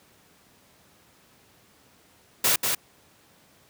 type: noise with echo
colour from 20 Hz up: white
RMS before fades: -21 dBFS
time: 2.44-2.56 s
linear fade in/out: 5 ms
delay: 190 ms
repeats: 1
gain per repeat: -4 dB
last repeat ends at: 2.75 s
effects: pink hiss -58 dBFS RMS until 3.69 s + high-pass 100 Hz 12 dB/octave